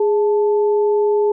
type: tone pair together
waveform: sine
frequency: 415.3 / 876.9 Hz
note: G#4 / A5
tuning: 0 / -6 cents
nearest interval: octave + minor second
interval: 1294 cents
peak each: -13 / -25 dBFS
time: 0-1.32 s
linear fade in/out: 5 ms
effects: none